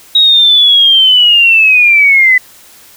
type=linear sweep; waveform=sine; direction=down; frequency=3812 to 1991 Hz; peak=-3 dBFS; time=0.15-2.38 s; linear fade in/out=5 ms; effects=white hiss -39 dBFS RMS until 2.96 s